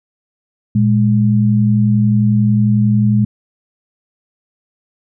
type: tone pair together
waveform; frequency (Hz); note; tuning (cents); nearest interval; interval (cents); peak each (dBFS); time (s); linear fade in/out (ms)
sine; 116.54 / 207.7; A#2 / G#3; 0 / 0; minor seventh; 1000; -12; 0.75-3.25; 5
effects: none